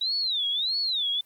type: tone with vibrato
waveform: sine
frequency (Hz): 3816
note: A#7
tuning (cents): +40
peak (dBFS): -24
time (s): 0.01-1.21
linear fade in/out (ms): 5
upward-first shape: sine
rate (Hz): 1.6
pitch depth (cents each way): 250
effects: white hiss -62 dBFS RMS until 1.25 s + Opus 32 kbps